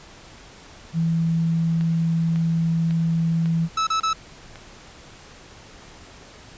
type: tone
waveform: sine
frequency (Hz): 164.81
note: E3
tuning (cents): 0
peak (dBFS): -18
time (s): 0.93-3.69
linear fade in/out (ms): 50
type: click train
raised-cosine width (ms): 0.3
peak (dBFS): -23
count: 6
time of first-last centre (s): 1.81-4.557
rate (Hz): 1.82
type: tone bursts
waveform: 45% pulse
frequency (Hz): 1306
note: E6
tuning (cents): -17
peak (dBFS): -19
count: 3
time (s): 3.77-4.132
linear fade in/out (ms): 5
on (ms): 100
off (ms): 31
effects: pink hiss -45 dBFS RMS until 6.57 s + resampled to 16000 Hz